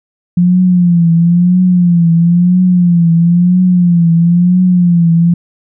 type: tone with vibrato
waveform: sine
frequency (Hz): 174.61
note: F3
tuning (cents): 0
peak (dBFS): -5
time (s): 0.37-5.34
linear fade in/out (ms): 5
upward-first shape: triangle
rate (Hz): 1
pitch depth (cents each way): 93
effects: none